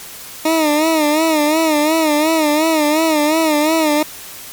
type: tone with vibrato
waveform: 20% pulse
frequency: 310 Hz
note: D#4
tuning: 6 cents flat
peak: -7 dBFS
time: 0.45-4.03 s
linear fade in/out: 5 ms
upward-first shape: sine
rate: 2.8 Hz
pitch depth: 87 cents each way
effects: white hiss -33 dBFS RMS until 4.52 s + MP3 96 kbps